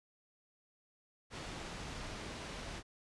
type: low-pass noise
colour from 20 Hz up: pink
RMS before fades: -45 dBFS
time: 1.3-2.83 s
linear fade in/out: 50 ms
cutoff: 5900 Hz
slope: 12 dB/octave
effects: resampled to 24000 Hz